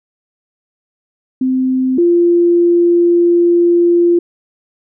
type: tone pair in turn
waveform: sine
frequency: 259 / 345.7 Hz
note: C4 / F4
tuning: -17 / -18 cents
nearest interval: perfect fourth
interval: 499 cents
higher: second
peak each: -11 / -7 dBFS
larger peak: second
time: 1.41-1.98 / 1.98-4.19 s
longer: second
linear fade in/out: 5 ms
effects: none